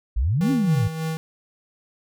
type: exponential two-way sweep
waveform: sine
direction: up then down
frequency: 49 to 284.4 to 98.2 Hz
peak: -18 dBFS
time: 0.16-0.88 s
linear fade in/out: 10 ms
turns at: 0.51 s
type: tone with tremolo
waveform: square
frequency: 160.2 Hz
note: E3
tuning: 49 cents flat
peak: -24 dBFS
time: 0.41-1.17 s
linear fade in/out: 0 ms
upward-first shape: sine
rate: 3.4 Hz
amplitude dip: 50%
effects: none